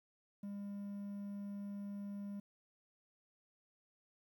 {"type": "tone", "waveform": "triangle", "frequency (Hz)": 201.8, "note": "G#3", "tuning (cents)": -49, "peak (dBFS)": -40, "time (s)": [0.43, 2.4], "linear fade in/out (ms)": 5, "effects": ["12-bit"]}